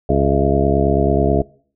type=harmonic tone with a mistuned harmonic; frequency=69.3 Hz; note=C#2; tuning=in tune; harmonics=1 / 2 / 3 / 4 / 5 / 6 / 7 / 9 / 10; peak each=-20 / -20 / -22 / -22 / -22 / -19 / -28 / -22 / -22 dBFS; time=0.09-1.42 s; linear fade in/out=5 ms; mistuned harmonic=10; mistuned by=-35 cents; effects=noise-tail reverb RT60 0.5 s tail -22 dB re dry